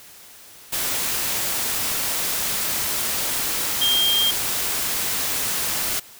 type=tone in noise; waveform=sine; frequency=3202 Hz; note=G7; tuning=36 cents sharp; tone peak=-17 dBFS; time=3.81-4.31 s; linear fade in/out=10 ms; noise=white; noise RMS=-24 dBFS; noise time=0.72-6 s; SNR=+4 dB; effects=white hiss -45 dBFS RMS until 6.19 s